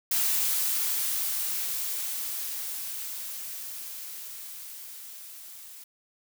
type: noise with level ramp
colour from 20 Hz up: blue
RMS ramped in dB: -25 to -46 dBFS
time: 0.11-5.84 s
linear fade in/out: 5 ms
effects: none